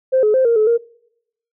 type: tone with pitch steps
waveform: sine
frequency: 522 / 425.5 / 522 / 465.8 / 430.4 / 467.6 Hz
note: C5 / G#4 / C5 / A#4 / A4 / A#4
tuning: -4 / +42 / -4 / -1 / -38 / +5 cents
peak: -10 dBFS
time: 0.12-0.78 s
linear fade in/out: 20 ms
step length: 110 ms
effects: noise-tail reverb RT60 0.8 s tail -25 dB re dry + tanh soft clip ceiling -6 dBFS